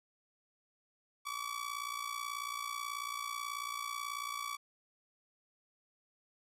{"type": "tone with amplitude modulation", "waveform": "sawtooth", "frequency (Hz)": 1143, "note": "D6", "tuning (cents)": -47, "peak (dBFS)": -31, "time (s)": [1.25, 4.57], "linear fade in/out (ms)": 20, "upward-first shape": "sine", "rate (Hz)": 58.3, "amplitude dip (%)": 75, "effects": ["resampled to 32000 Hz"]}